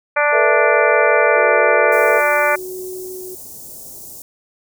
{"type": "harmonic tone", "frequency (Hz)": 293.7, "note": "D4", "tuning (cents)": 0, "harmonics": [2, 3, 4, 5, 6, 7, 8], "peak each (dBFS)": [-17, -21, -21, -19, -23, -23, -22], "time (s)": [0.16, 2.56], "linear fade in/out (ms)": 10}
{"type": "chord", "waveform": "sine", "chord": "A suspended second", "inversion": "none", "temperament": "equal with one note detuned", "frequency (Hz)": [440, 485.7, 659.3], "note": ["A4", "B4", "E5"], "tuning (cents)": [0, -29, 0], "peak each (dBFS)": -19, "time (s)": [0.31, 2.22], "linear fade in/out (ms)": 50}
{"type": "tone with tremolo", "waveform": "sine", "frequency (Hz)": 369.7, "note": "F#4", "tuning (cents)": -1, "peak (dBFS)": -26, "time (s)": [1.36, 3.35], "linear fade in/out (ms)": 5, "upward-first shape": "sine", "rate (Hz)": 0.87, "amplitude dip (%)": 35}
{"type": "band-stop noise", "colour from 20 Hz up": "white", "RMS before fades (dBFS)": -35, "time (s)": [1.92, 4.22], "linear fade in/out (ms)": 2, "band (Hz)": [680, 6200], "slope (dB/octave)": 24}
{"effects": []}